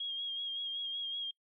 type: tone with vibrato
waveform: sine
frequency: 3261 Hz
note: G#7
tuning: 32 cents flat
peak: -35 dBFS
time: 0-1.31 s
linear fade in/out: 5 ms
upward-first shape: sine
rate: 5.3 Hz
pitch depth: 33 cents each way
effects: noise-tail reverb RT60 0.1 s tail -24 dB re dry